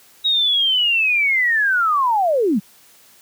sine linear sweep, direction down, 3818 to 173.8 Hz, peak -14 dBFS, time 0.24-2.6 s, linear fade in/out 20 ms, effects white hiss -50 dBFS RMS until 3.21 s + high-pass 80 Hz 12 dB/octave

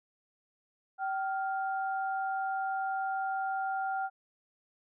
sine tone pair together, 771 / 1402.6 Hz, G5 / F6, -29 / +7 cents, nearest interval minor seventh, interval 1036 cents, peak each -31 / -37 dBFS, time 0.98-4.1 s, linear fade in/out 50 ms, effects none

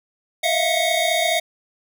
square tone cluster, 641 / 670 / 705 / 2208 / 3702 Hz, E5 / E5 / F5 / C#7 / A#7, -49 / +28 / +16 / -7 / -13 cents, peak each -25 dBFS, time 0.43-1.4 s, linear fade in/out 10 ms, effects none

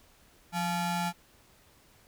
35% pulse ring-modulated tone, 518 Hz, C5, 17 cents flat, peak -24 dBFS, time 0.52-1.13 s, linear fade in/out 50 ms, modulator 341 Hz, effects pink hiss -61 dBFS RMS until 2.07 s

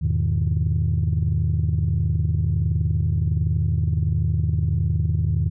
sine chord, E major seventh, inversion none, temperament equal, 82.41 / 103.83 / 123.47 / 155.56 Hz, E2 / G#2 / B2 / D#3, 0 / 0 / 0 / 0 cents, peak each -21 / -23 / -26 / -23 dBFS, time 0.01-5.5 s, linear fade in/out 20 ms, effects tanh soft clip ceiling -12 dBFS

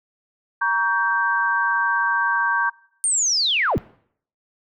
sine chord, G diminished, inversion first, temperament just, 940.8 / 1128.9 / 1568 Hz, Bb5 / Db6 / G6, +16 / +31 / 0 cents, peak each -23 / -24 / -20 dBFS, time 0.61-2.7 s, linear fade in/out 10 ms
sine linear sweep, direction down, 9020 to 43.18 Hz, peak -17 dBFS, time 3.04-3.78 s, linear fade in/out 0 ms
effects noise-tail reverb RT60 0.6 s tail -22 dB re dry

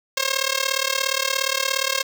5% pulse tone with amplitude modulation, 537 Hz, C5, 45 cents sharp, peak -5 dBFS, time 0.17-2.03 s, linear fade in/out 5 ms, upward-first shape sine, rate 37.1 Hz, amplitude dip 90%, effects none

